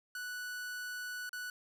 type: tone with dropouts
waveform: 45% pulse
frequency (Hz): 1480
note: F#6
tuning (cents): 0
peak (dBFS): -39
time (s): 0.15-1.5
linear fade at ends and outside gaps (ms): 2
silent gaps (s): 1.293-1.33
effects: none